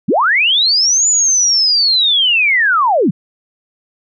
sine linear two-way sweep, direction up then down, 135.2 to 7040 to 135.2 Hz, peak -9 dBFS, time 0.08-3.11 s, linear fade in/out 10 ms, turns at 1.08 s, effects none

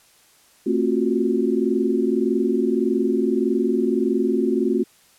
sine tone cluster, 224.7 / 266.5 / 350.9 / 372.6 Hz, A3 / C4 / F4 / F#4, +37 / +32 / +8 / +12 cents, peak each -23 dBFS, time 0.66-4.84 s, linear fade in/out 10 ms, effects white hiss -55 dBFS RMS until 5.18 s + low-pass 12000 Hz 12 dB/octave

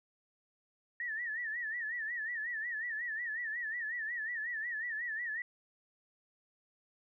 sine tone with vibrato, 1832 Hz, A#6, 31 cents flat, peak -35 dBFS, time 1-5.42 s, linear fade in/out 2 ms, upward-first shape sine, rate 5.5 Hz, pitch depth 120 cents each way, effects none

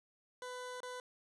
20% pulse tone with dropouts, 499.7 Hz, B4, 20 cents sharp, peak -38 dBFS, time 0.42-1 s, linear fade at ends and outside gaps 1 ms, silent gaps 0.804-0.831 s, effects resampled to 24000 Hz + 12-bit

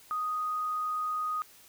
sine tone, 1244.5 Hz, D#6, in tune, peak -29 dBFS, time 0.11-1.42 s, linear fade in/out 0 ms, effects white hiss -56 dBFS RMS until 1.68 s

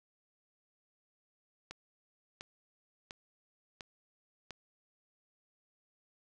click train, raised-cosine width 0.2 ms, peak -26 dBFS, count 5, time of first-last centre 1.71-4.507 s, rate 1.43 Hz, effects none

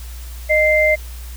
sine tone pair together, 617 / 2088 Hz, D#5 / C7, -15 / -4 cents, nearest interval octave + major sixth, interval 2111 cents, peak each -14 dBFS, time 0.49-0.96 s, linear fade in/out 20 ms, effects added 60 Hz sine -29 dBFS peak until 1.36 s + white hiss -41 dBFS RMS until 1.36 s

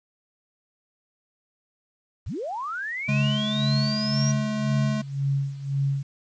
sine linear sweep, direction up, 47 to 5800 Hz, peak -28 dBFS, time 2.26-4.32 s, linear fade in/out 10 ms
square tone with pitch glide, 211.2 to 214.3 Hz, G#3 to A3, +29 to -45 cents, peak -26 dBFS, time 3.08-5.02 s, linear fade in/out 10 ms, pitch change +26 cents, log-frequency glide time 3.18-3.61 s
sine tone with tremolo, 138.59 Hz, C#3, in tune, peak -20 dBFS, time 3.08-6.03 s, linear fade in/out 10 ms, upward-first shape sine, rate 1.9 Hz, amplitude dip 80%
effects resampled to 16000 Hz + 9-bit

